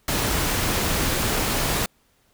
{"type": "noise", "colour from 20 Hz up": "pink", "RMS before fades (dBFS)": -23, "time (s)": [0.08, 1.86], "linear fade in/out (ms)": 2, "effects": ["pink hiss -63 dBFS RMS until 2.33 s"]}